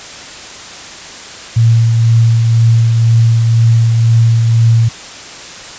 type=tone with tremolo; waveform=sine; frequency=114.7 Hz; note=A#2; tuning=28 cents flat; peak=-4 dBFS; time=1.56-4.89 s; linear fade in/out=10 ms; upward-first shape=triangle; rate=2 Hz; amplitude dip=35%; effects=white hiss -29 dBFS RMS until 5.78 s + resampled to 16000 Hz